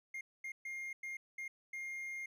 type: tone bursts at uneven times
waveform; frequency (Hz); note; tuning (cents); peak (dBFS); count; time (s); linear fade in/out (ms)
triangle; 2123; C7; +25; -39; 6; 0.14-0.21 / 0.44-0.52 / 0.65-0.93 / 1.03-1.17 / 1.38-1.48 / 1.73-2.26; 5
effects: none